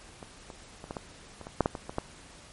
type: clicks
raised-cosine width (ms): 1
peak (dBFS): -27 / -28 / -28 / -21 / -20 / -27 / -25 / -8 / -11 / -21 / -22 / -14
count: 12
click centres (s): 0.228 / 0.502 / 0.841 / 0.909 / 0.968 / 1.413 / 1.469 / 1.607 / 1.659 / 1.752 / 1.895 / 1.984
effects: pink hiss -51 dBFS RMS until 2.52 s + MP3 48 kbps